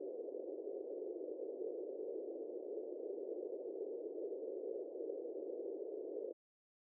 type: band-pass noise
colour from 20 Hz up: white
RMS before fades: -45 dBFS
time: 0-6.33 s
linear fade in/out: 10 ms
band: 350 to 500 Hz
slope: 48 dB/octave
effects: none